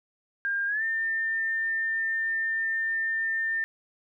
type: tone with pitch glide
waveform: sine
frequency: 1605 to 1801.6 Hz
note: G6 to A6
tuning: +40 to +40 cents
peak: -25 dBFS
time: 0.45-3.64 s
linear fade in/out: 0 ms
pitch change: +200 cents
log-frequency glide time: 0.67-0.83 s
effects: none